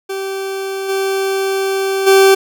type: tone with level steps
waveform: 40% pulse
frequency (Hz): 387.8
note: G4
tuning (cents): -19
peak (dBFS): -19 / -14 / -5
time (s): 0.09-2.35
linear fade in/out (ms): 10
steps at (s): 0.88 / 2.06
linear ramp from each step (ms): 20
effects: none